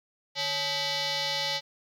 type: tone with frequency modulation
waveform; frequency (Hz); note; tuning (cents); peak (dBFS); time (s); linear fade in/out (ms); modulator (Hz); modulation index
sine; 558; C#5; +11; -25; 0.35-1.61; 50; 710; 6.7
effects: tanh soft clip ceiling -25 dBFS + 11-bit